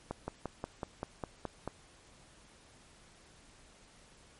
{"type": "slowing click train", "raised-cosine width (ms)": 1, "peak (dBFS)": -22, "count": 9, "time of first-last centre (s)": [0.11, 1.676], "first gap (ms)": 170, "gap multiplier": 1.04, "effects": ["pink hiss -60 dBFS RMS until 4.39 s", "MP3 48 kbps"]}